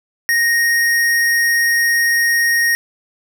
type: tone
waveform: square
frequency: 1864.7 Hz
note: A#6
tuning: in tune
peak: -13 dBFS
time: 0.29-2.75 s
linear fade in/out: 0 ms
effects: none